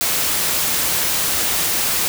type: noise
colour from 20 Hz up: white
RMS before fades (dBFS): -19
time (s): 0.01-2.08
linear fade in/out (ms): 0
effects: none